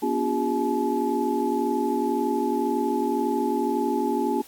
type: tone cluster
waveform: sine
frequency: 242.8 / 284.7 / 352.7 / 404.7 / 858 Hz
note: B3 / C#4 / F4 / G#4 / A5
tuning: -29 / +46 / +17 / -45 / -44 cents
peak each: -28 dBFS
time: 0.02-4.42 s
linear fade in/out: 10 ms
effects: white hiss -49 dBFS RMS until 4.47 s + AAC 64 kbps